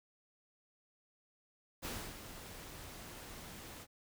pink noise with ADSR envelope, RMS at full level -41 dBFS, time 1.82-3.87 s, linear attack 30 ms, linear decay 290 ms, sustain -9 dB, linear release 52 ms, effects none

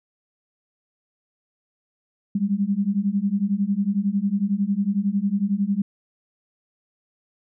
sine beating tone pair, 194.2 / 205.2 Hz, G3 / G#3, -16 / -21 cents, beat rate 11 Hz, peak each -23 / -22 dBFS, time 2.35-5.82 s, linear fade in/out 5 ms, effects none

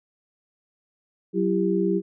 sine tone cluster, 187.8 / 337 / 396.9 Hz, F#3 / E4 / G4, +26 / +38 / +22 cents, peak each -24 dBFS, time 1.33-2.02 s, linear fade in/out 50 ms, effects none

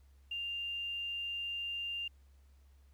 sine tone with quantisation, 2794 Hz, F7, in tune, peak -36 dBFS, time 0.31-2.08 s, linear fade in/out 5 ms, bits 11, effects added 68 Hz sine -59 dBFS peak until 2.93 s + pink hiss -75 dBFS RMS until 2.93 s

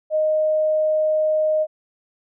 sine tone, 620 Hz, D#5, 6 cents flat, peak -16 dBFS, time 0.1-1.67 s, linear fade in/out 50 ms, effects none

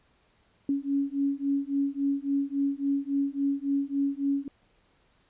sine beating tone pair, 277.2 / 280.8 Hz, C#4 / C#4, 0 / +22 cents, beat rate 3.6 Hz, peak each -28 / -28 dBFS, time 0.69-4.48 s, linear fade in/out 2 ms, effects pink hiss -66 dBFS RMS until 5.29 s + resampled to 8000 Hz

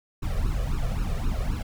brown noise with flanger, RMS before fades -26 dBFS, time 0.22-1.63 s, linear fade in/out 10 ms, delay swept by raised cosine 0.73 to 1.73 ms, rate 3.8 Hz, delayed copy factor +0.95, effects none

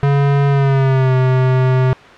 square tone with pitch glide, 140.9 to 129.21 Hz, C#3 to C3, +29 to -21 cents, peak -11 dBFS, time 0.03-1.93 s, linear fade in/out 0 ms, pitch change -150 cents, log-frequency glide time 0.48-1.14 s, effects white hiss -37 dBFS RMS until 2.17 s + low-pass 2000 Hz 12 dB/octave

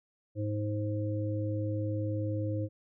harmonic tone, 105.1 Hz, G#2, 21 cents sharp, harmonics 1 / 3 / 5, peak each -31 / -36 / -38 dBFS, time 0.35-2.69 s, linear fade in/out 50 ms, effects none

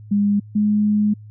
sine tone pair in turn, 203.7 / 209.4 Hz, G#3 / G#3, -33 / +15 cents, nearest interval unison, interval 48 cents, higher second, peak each -14 dBFS, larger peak neither, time 0.11-0.4 / 0.55-1.14 s, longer second, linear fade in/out 10 ms, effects added 106 Hz sine -37 dBFS peak until 1.3 s

